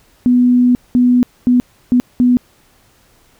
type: tone bursts at uneven times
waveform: sine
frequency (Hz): 246.9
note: B3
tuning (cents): 0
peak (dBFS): -7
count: 5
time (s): 0.26-0.75 / 0.95-1.23 / 1.47-1.6 / 1.92-2 / 2.2-2.37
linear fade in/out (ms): 0
effects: pink hiss -52 dBFS RMS until 3.39 s